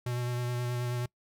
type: tone with vibrato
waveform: square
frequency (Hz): 122.3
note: B2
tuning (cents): -16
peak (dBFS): -31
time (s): 0.06-1.06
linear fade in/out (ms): 5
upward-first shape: sine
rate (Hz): 9.4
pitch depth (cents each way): 17
effects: noise-tail reverb RT60 0.1 s tail -23 dB re dry